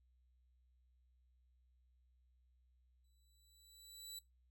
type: tone with exponential growth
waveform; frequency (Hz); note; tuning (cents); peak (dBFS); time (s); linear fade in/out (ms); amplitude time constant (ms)
20% pulse; 3951; B7; 0; -40; 3.04-4.19; 5; 250
effects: noise-tail reverb RT60 0.2 s tail -20 dB re dry + added 62 Hz sine -70 dBFS peak until 4.5 s